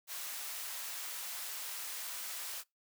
white high-pass noise, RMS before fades -42 dBFS, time 0.07-2.64 s, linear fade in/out 50 ms, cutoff 740 Hz, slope 12 dB/octave, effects noise-tail reverb RT60 0.2 s tail -24 dB re dry

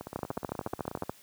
two click trains, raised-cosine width 1 ms, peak -24 / -17 dBFS, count 18 / 14, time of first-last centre 0.01-1.034 / 0.16-1.095 s, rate 16.6 / 13.9 Hz, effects white hiss -57 dBFS RMS until 1.22 s + high-pass 80 Hz 12 dB/octave

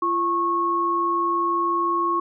sine tone pair together, 342.2 / 1096.5 Hz, F4 / C#6, -35 / -19 cents, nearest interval octave + minor sixth, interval 2016 cents, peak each -26 / -20 dBFS, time 0.02-2.2 s, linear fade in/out 5 ms, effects none

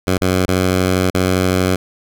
10% pulse tone with dropouts, 92.5 Hz, F#2, in tune, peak -5 dBFS, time 0.07-1.76 s, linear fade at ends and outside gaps 5 ms, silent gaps 0.179-0.213 / 0.458-0.481 / 1.102-1.145 s, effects none

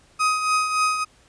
35% pulse tone with tremolo, 1256 Hz, D#6, 16 cents sharp, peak -15 dBFS, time 0.19-1.05 s, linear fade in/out 20 ms, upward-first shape triangle, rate 3.5 Hz, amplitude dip 60%, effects pink hiss -56 dBFS RMS until 1.28 s + resampled to 22050 Hz

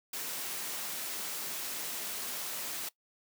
white high-pass noise, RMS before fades -38 dBFS, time 0.13-2.89 s, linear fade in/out 5 ms, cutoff 170 Hz, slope 12 dB/octave, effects noise-tail reverb RT60 0.1 s tail -20 dB re dry

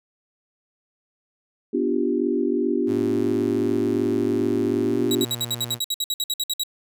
sine chord, G dominant seventh, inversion first, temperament equal, 246.9 / 293.7 / 349.2 / 392 Hz, B3 / D4 / F4 / G4, 0 / 0 / 0 / 0 cents, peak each -25 dBFS, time 1.73-5.25 s, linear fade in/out 10 ms
sawtooth tone with pitch glide, 108.7 to 118.54 Hz, A2 to A#2, -21 to +29 cents, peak -28 dBFS, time 2.86-5.8 s, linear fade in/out 50 ms, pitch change +150 cents, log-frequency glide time 4.84-4.97 s
sawtooth tone bursts, 3863 Hz, B7, 39 cents flat, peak -19 dBFS, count 16, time 5.11-6.635 s, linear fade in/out 2 ms, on 40 ms, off 59 ms
effects none

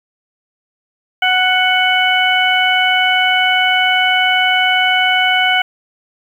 harmonic tone with a mistuned harmonic, 740 Hz, F#5, in tune, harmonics 1 / 2 / 3 / 4, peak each -16 / -16 / -16 / -16 dBFS, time 1.22-5.62 s, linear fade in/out 5 ms, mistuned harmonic 4, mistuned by +16 cents, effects 7-bit

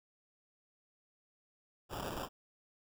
white noise with sample-and-hold, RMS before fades -41 dBFS, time 1.89-2.29 s, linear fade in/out 50 ms, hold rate 2100 Hz, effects none

